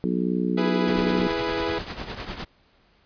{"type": "harmonic tone", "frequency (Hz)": 61.1, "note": "B1", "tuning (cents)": -18, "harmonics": [3, 4, 5, 6, 7], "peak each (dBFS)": [-25, -27, -29, -31, -32], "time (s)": [0.04, 1.27], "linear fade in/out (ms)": 0}
{"type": "chord", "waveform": "sawtooth", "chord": "E major", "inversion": "none", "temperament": "equal with one note detuned", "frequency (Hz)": [331.3, 415.3, 493.9], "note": ["E4", "G#4", "B4"], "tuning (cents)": [9, 0, 0], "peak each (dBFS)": -25, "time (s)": [0.57, 1.79], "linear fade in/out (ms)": 10}
{"type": "noise with tremolo", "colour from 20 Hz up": "pink", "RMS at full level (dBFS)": -31, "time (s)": [0.87, 2.45], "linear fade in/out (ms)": 10, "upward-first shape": "triangle", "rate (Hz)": 9.9, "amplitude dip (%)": 70}
{"effects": ["pink hiss -61 dBFS RMS until 3.05 s", "resampled to 11025 Hz"]}